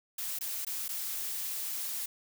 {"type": "noise with dropouts", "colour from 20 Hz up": "blue", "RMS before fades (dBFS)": -36, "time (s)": [0.18, 2.06], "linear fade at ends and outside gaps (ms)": 5, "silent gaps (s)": [[0.389, 0.409], [0.649, 0.667], [0.882, 0.889]], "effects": []}